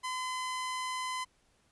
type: tone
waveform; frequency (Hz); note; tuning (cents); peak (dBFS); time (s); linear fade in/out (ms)
sawtooth; 1020; C6; -44; -30; 0.03-1.25; 20
effects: pink hiss -70 dBFS RMS until 1.71 s + resampled to 24000 Hz